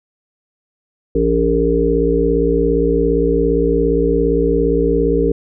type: harmonic tone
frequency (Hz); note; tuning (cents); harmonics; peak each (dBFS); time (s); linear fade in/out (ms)
57.4; A#1; -26; 1 / 3 / 5 / 7 / 8; -19 / -22 / -19 / -18 / -16; 1.15-5.32; 5
effects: none